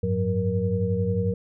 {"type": "tone cluster", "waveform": "sine", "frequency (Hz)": [93.9, 105.1, 181.7, 470.7], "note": ["F#2", "G#2", "F#3", "A#4"], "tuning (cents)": [26, 21, -31, 17], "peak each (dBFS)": -27, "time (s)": [0.03, 1.34], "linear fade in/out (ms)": 5, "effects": []}